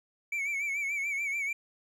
triangle tone with vibrato, 2269 Hz, C#7, 40 cents sharp, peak -28 dBFS, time 0.32-1.53 s, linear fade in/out 5 ms, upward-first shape sine, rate 6.9 Hz, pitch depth 71 cents each way, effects none

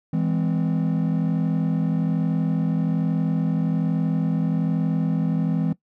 triangle chord, E augmented, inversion none, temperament just, 164.81 / 206 / 257.5 Hz, E3 / G#3 / B#3, 0 / -14 / -28 cents, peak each -19 / -24 / -24 dBFS, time 0.13-5.73 s, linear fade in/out 5 ms, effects noise-tail reverb RT60 0.1 s tail -19 dB re dry + tanh soft clip ceiling -11 dBFS

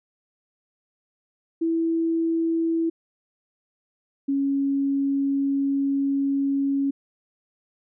sine tone pair in turn, 329.2 / 276.8 Hz, E4 / C#4, -2 / -2 cents, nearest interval minor third, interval 300 cents, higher first, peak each -20 dBFS, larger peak neither, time 1.61-2.9 / 4.28-6.91 s, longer second, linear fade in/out 10 ms, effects none

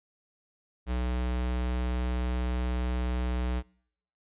square tone, 61.74 Hz, B1, in tune, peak -28 dBFS, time 0.86-3.63 s, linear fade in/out 50 ms, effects noise-tail reverb RT60 0.7 s tail -25 dB re dry + resampled to 8000 Hz

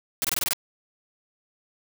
white noise bursts, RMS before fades -25 dBFS, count 7, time 0.22-0.533 s, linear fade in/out 0 ms, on 25 ms, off 23 ms, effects none

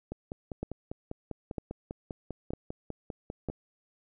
two click trains, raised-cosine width 2 ms, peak -20 / -23 dBFS, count 4 / 18, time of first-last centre 0.63-3.487 / 0.12-3.5 s, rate 1.05 / 5.03 Hz, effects none

